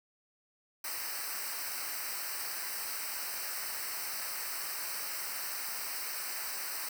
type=noise with comb filter; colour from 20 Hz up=white; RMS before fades=-38 dBFS; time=0.84-6.89 s; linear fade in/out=5 ms; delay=0.29 ms; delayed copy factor=-0.95; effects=none